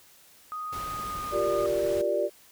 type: tone with pitch glide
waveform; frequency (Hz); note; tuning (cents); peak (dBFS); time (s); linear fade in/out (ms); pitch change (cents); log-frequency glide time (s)
sine; 1244.5 to 1221.7; D#6 to D#6; 0 to -32; -32; 0.52-1.66; 0; -32; 0.91-1.44
type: noise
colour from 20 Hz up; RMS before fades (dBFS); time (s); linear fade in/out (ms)
pink; -41; 0.72-2.02; 10
type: chord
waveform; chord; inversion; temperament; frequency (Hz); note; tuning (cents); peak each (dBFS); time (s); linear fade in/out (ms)
sine; G minor seventh; third; equal; 349.2 / 392 / 466.2 / 587.3; F4 / G4 / Bb4 / D5; 0 / 0 / 0 / 0; -32 / -30 / -32 / -26; 1.31-2.3; 50
effects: white hiss -56 dBFS RMS until 2.51 s